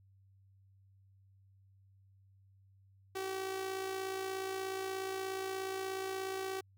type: tone with amplitude modulation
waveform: sawtooth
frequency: 382.4 Hz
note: G4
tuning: 43 cents flat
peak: -31 dBFS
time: 3.15-6.61 s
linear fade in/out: 10 ms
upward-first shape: sine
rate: 56.8 Hz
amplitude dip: 45%
effects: added 97 Hz sine -62 dBFS peak until 6.77 s